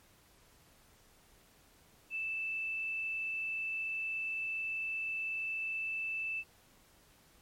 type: tone with frequency modulation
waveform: sine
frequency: 2641 Hz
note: E7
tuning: 3 cents sharp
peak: -34 dBFS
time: 2.1-6.44 s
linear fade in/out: 50 ms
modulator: 36.7 Hz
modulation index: 0.29
effects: pink hiss -64 dBFS RMS until 7.41 s + MP3 64 kbps